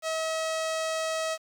sawtooth tone with low-pass filter, 641 Hz, E5, 49 cents flat, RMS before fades -30 dBFS, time 0.02-1.38 s, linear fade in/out 50 ms, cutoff 7700 Hz, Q 1.4, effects 9-bit

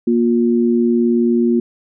sine tone pair together, 236.4 / 355.5 Hz, A#3 / F4, +24 / +31 cents, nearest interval perfect fifth, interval 707 cents, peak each -13 / -16 dBFS, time 0.07-1.6 s, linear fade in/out 5 ms, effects none

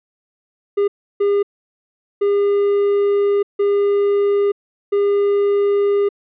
triangle tone bursts at uneven times, 404.5 Hz, G#4, 46 cents flat, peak -11 dBFS, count 5, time 0.77-0.88 / 1.2-1.43 / 2.21-3.43 / 3.59-4.52 / 4.92-6.09 s, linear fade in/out 10 ms, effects resampled to 8000 Hz

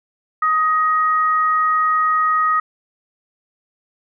sine tone pair together, 1254.7 / 1880 Hz, D#6 / A#6, +14 / +14 cents, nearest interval perfect fifth, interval 700 cents, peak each -14 / -24 dBFS, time 0.42-2.6 s, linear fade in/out 5 ms, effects none

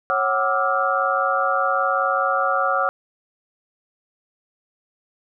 sine tone cluster, 550 / 747 / 1178 / 1303 / 1402 Hz, C#5 / F#5 / D6 / E6 / F6, -14 / +16 / +5 / -20 / +6 cents, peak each -24 dBFS, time 0.1-2.89 s, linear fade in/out 0 ms, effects none

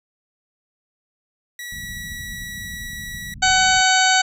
sawtooth tone, 1935 Hz, B6, 36 cents flat, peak -27 dBFS, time 1.59-3.34 s, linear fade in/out 2 ms
pink low-pass noise, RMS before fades -37 dBFS, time 1.72-3.81 s, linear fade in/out 0 ms, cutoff 230 Hz, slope 48 dB/octave
harmonic tone, 752 Hz, F#5, 28 cents sharp, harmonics 1 / 2 / 3 / 4 / 5 / 6 / 8 / 9 / 10, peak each -18 / -18 / -25 / -24 / -25 / -23 / -27 / -28 / -25 dBFS, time 3.42-4.22 s, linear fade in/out 10 ms
effects none

